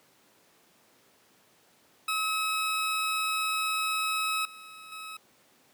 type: tone with level steps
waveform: 20% pulse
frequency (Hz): 1284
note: E6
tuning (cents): -46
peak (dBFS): -22 / -40 / -34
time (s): 2.08-5.17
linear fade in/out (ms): 5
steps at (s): 4.45 / 4.92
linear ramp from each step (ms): 2
effects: pink hiss -62 dBFS RMS until 5.73 s + high-pass 200 Hz 12 dB/octave